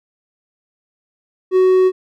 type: tone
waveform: triangle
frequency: 372.4 Hz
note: F#4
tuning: 11 cents sharp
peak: -7 dBFS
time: 1.51-1.92 s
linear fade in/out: 50 ms
effects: none